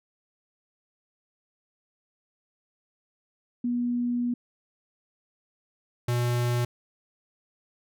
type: tone pair in turn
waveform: sine / square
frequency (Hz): 242.3 / 121.15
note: B3 / B2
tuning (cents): -33 / -33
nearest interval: octave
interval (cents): 1200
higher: first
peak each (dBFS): -24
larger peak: neither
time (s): 3.64-4.34 / 6.08-6.65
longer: first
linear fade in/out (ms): 5
effects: none